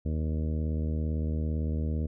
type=harmonic tone; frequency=77.8 Hz; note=D#2; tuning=in tune; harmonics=1 / 2 / 3 / 4 / 5 / 6 / 7 / 8; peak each=-28 / -35 / -36 / -42 / -47 / -44 / -49 / -52 dBFS; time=0.05-2.07 s; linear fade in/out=10 ms; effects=none